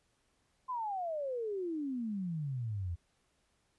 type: exponential sweep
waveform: sine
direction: down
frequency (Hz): 1046.5 to 81.9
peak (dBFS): -34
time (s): 0.68-2.96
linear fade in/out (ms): 20
effects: pink hiss -75 dBFS RMS until 3.78 s + resampled to 24000 Hz